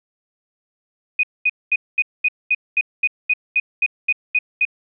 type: tone bursts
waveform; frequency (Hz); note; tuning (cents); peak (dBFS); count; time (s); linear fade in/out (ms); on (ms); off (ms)
sine; 2489; D#7; 0; -13; 14; 1.19-4.652; 5; 43; 220
effects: none